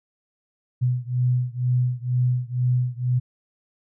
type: beating tone pair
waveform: sine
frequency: 123.9 / 126 Hz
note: B2 / B2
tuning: +6 / +35 cents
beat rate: 2.1 Hz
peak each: -22 / -23 dBFS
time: 0.81-3.2 s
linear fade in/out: 20 ms
effects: none